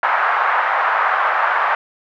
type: band-pass noise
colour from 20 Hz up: white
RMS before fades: -17 dBFS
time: 0.03-1.75 s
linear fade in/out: 2 ms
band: 760 to 1500 Hz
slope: 24 dB/octave
effects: none